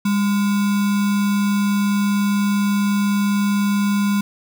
sine tone with sample-and-hold, 202.1 Hz, G#3, 47 cents flat, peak -15 dBFS, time 0.05-4.21 s, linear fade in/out 5 ms, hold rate 1225 Hz, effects none

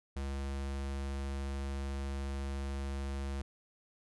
square tone, 68.7 Hz, C#2, 15 cents flat, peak -36 dBFS, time 0.16-3.42 s, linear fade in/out 5 ms, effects resampled to 24000 Hz

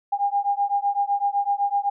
sine beating tone pair, 803 / 810.9 Hz, G5 / G#5, +41 / -42 cents, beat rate 7.9 Hz, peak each -23 dBFS, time 0.12-1.9 s, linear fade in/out 10 ms, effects none

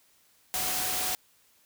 sine tone in noise, 740 Hz, F#5, in tune, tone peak -39 dBFS, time 0.54-1.15 s, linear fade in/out 0 ms, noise white, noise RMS -30 dBFS, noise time 0.54-1.15 s, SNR -12 dB, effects white hiss -64 dBFS RMS until 1.65 s

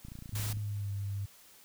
click train, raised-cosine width 5 ms, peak -33 dBFS, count 16, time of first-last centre 0.05-0.571 s, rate 28.8 Hz
sine tone with pitch glide, 105.6 to 99.67 Hz, G#2 to G2, +29 to +29 cents, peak -33 dBFS, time 0.32-1.26 s, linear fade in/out 10 ms, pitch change -100 cents, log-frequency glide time 0.53-0.92 s
white noise, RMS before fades -40 dBFS, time 0.35-0.53 s, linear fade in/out 5 ms
effects white hiss -58 dBFS RMS until 1.64 s

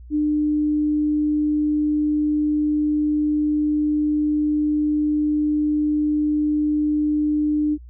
sine tone, 300 Hz, D4, 37 cents sharp, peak -17 dBFS, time 0.1-7.78 s, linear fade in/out 50 ms, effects added 60 Hz sine -38 dBFS peak until 7.89 s

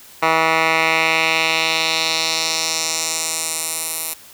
10% pulse tone with band-pass filter sweep, 161.4 Hz, E3, 36 cents flat, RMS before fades -19 dBFS, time 0.22-4.14 s, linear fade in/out 10 ms, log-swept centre 1500 to 12000 Hz, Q 1.7, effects white hiss -43 dBFS RMS until 4.33 s

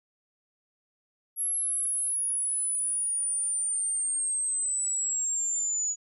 sine linear sweep, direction down, 11260 to 6830 Hz, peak -26 dBFS, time 1.36-5.96 s, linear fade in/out 50 ms, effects none

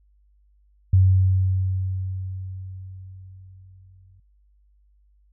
sine tone with exponential decay, 94 Hz, F#2, 28 cents sharp, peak -11 dBFS, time 0.93-4.2 s, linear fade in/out 5 ms, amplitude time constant 710 ms, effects added 50 Hz sine -56 dBFS peak until 5.32 s

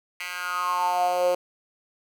10% pulse tone with high-pass filter sweep, 179.2 Hz, F3, 45 cents sharp, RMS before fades -25 dBFS, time 0.2-1.35 s, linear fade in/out 5 ms, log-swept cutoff 2000 to 480 Hz, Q 7, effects none

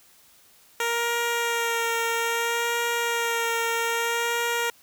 10% pulse tone with vibrato, 466.2 Hz, A#4, in tune, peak -15 dBFS, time 0.8-4.7 s, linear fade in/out 2 ms, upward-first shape sine, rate 0.61 Hz, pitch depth 18 cents each way, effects white hiss -56 dBFS RMS until 4.82 s

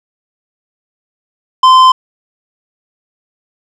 triangle tone with tanh clipping, 1033 Hz, C6, 22 cents flat, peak -4 dBFS, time 1.63-1.92 s, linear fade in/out 5 ms, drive 14 dB, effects none

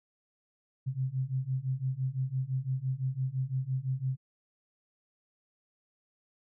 sine beating tone pair, 128.1 / 134 Hz, C3 / C3, -36 / +42 cents, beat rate 5.9 Hz, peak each -33 / -32 dBFS, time 0.86-4.17 s, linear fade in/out 20 ms, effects none

